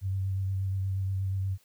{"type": "tone with vibrato", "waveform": "sine", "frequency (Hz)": 96, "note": "G2", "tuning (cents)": -36, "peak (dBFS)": -27, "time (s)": [0.01, 1.58], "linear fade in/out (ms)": 50, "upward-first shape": "sine", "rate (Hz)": 8.4, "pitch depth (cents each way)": 20, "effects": ["white hiss -65 dBFS RMS until 1.64 s"]}